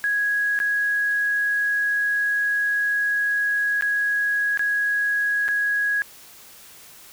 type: tone with dropouts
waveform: sine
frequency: 1661.2 Hz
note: G#6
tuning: in tune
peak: -19 dBFS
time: 0.04-6.02 s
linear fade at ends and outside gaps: 0 ms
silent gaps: 0.59-0.601 / 3.81-3.823 / 4.574-4.594 / 5.481-5.487 s
effects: white hiss -46 dBFS RMS until 7.12 s

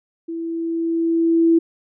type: tone with level ramp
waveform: sine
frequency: 331.3 Hz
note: E4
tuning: 9 cents sharp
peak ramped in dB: -25 to -10 dBFS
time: 0.28-1.59 s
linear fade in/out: 10 ms
effects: none

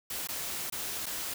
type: noise with dropouts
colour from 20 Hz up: white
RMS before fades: -36 dBFS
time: 0.1-1.34 s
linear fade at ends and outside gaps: 5 ms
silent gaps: 0.273-0.287 / 0.7-0.723 / 1.059-1.064 s
effects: none

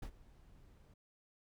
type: noise with ADSR envelope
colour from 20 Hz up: brown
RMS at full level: -40 dBFS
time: 0.02-0.94 s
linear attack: 8 ms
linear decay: 73 ms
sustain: -21 dB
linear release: 5 ms
effects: none

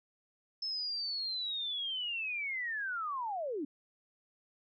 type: linear sweep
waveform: sine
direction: down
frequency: 5274 to 263 Hz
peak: -34 dBFS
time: 0.62-3.65 s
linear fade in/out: 5 ms
effects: none

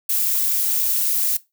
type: noise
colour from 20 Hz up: violet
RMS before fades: -20 dBFS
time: 0.09-1.37 s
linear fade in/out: 5 ms
effects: noise-tail reverb RT60 0.2 s tail -18 dB re dry

